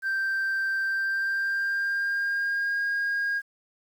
sine tone with pitch glide, 1568 to 1627.1 Hz, G6 to G#6, 0 to -36 cents, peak -22 dBFS, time 0.02-3.42 s, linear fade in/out 50 ms, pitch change +64 cents, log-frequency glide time 0.84-2.82 s, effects tanh soft clip ceiling -23 dBFS + 9-bit

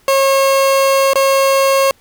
30% pulse tone with dropouts, 543 Hz, C#5, 36 cents flat, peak -7 dBFS, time 0.08-1.91 s, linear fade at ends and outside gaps 1 ms, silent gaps 1.134-1.156 s, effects pink hiss -52 dBFS RMS until 2 s

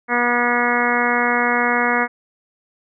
harmonic tone, 241.6 Hz, B3, 38 cents flat, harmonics 1 / 2 / 3 / 4 / 5 / 6 / 7 / 8 / 9, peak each -24 / -24 / -24 / -24 / -24 / -24 / -24 / -24 / -24 dBFS, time 0.08-2.08 s, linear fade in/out 50 ms, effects none

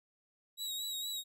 sawtooth tone with vibrato, 3844 Hz, B7, 48 cents flat, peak -34 dBFS, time 0.57-1.24 s, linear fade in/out 50 ms, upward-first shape sine, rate 4.3 Hz, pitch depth 40 cents each way, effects none

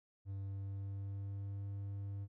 triangle tone with pitch glide, 98 to 99.6 Hz, G2 to G2, 0 to +28 cents, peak -38 dBFS, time 0.25-2.28 s, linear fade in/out 50 ms, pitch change +28 cents, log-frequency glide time 0.46-1.62 s, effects none

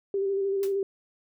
sine tone with vibrato, 392.9 Hz, G4, 4 cents sharp, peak -24 dBFS, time 0.14-0.83 s, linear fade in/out 2 ms, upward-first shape square, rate 13 Hz, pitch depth 22 cents each way
white noise with exponential decay, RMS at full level -38 dBFS, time 0.63-0.76 s, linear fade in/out 1 ms, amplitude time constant 28 ms
effects none

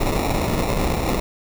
pink noise with sample-and-hold, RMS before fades -21 dBFS, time 0-1.2 s, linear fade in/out 5 ms, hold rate 1575 Hz, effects none

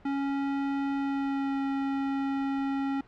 square tone with pitch glide, 277.2 to 273.9 Hz, C#4 to C#4, 0 to -21 cents, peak -28 dBFS, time 0.05-3.01 s, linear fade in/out 5 ms, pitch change -21 cents, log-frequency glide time 0.96-1.61 s, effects pink hiss -56 dBFS RMS until 3.07 s + low-pass 2000 Hz 12 dB/octave

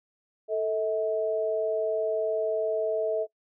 sine tone pair together, 441.5 / 641.6 Hz, A4 / E5, +6 / -47 cents, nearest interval tritone, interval 647 cents, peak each -27 dBFS, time 0.48-3.27 s, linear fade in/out 50 ms, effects noise-tail reverb RT60 0.1 s tail -20 dB re dry

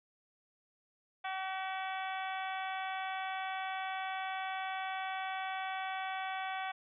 harmonic tone, 380 Hz, F#4, 46 cents sharp, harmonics 2 / 3 / 4 / 5 / 6 / 7 / 8 / 9, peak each -38 / -45 / -44 / -47 / -46 / -52 / -55 / -50 dBFS, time 1.24-6.72 s, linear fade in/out 10 ms, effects none

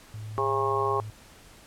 sine tone with pitch glide, 107.5 to 106.76 Hz, A2 to G#2, -40 to +48 cents, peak -35 dBFS, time 0.14-1.1 s, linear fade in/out 0 ms, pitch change -12 cents, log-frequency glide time 0.62-0.85 s
harmonic tone, 135.7 Hz, C#3, 36 cents flat, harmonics 3 / 4 / 5 / 6 / 7 / 8, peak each -28 / -36 / -37 / -32 / -35 / -27 dBFS, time 0.38-1 s, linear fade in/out 0 ms
effects pink hiss -52 dBFS RMS until 1.66 s + low-pass 12000 Hz 12 dB/octave

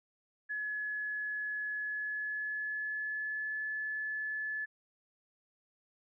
sine tone with pitch glide, 1700 to 1725.7 Hz, G#6 to A6, +40 to -34 cents, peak -34 dBFS, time 0.49-4.66 s, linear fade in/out 20 ms, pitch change +26 cents, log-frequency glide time 1.72-3.63 s, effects none

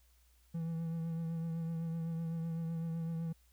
triangle tone with vibrato, 164.81 Hz, E3, in tune, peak -33 dBFS, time 0.54-3.33 s, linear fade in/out 10 ms, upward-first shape triangle, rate 7.9 Hz, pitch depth 32 cents each way, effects added 60 Hz sine -65 dBFS peak until 3.52 s + white hiss -72 dBFS RMS until 3.52 s

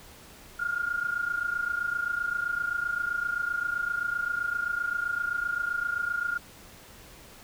sine tone pair together, 1396.9 / 1424.6 Hz, F6 / F6, 0 / +34 cents, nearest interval unison, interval 34 cents, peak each -31 / -29 dBFS, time 0.59-6.38 s, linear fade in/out 10 ms, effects pink hiss -50 dBFS RMS until 7.43 s

